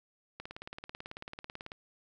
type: click train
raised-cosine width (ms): 0.3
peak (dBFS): -26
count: 25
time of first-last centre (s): 0.4-1.719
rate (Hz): 18.2
effects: none